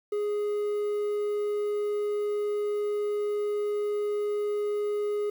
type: tone with quantisation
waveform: triangle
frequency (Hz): 415.3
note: G#4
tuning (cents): 0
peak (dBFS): -24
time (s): 0.12-5.3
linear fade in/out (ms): 5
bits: 9
effects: none